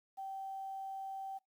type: tone with quantisation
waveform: sine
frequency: 775 Hz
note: G5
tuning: 20 cents flat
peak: -40 dBFS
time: 0.17-1.39 s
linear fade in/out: 20 ms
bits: 11
effects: noise-tail reverb RT60 0.2 s tail -24 dB re dry